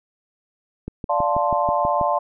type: click train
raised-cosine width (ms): 3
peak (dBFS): -16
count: 8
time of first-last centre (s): 0.88-2.013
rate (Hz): 6.18
type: chord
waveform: sine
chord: D minor seventh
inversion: none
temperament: equal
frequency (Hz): 587.3 / 698.5 / 880 / 1046.5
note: D5 / F5 / A5 / C6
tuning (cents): 0 / 0 / 0 / 0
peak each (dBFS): -23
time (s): 1.09-2.19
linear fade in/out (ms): 10
effects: none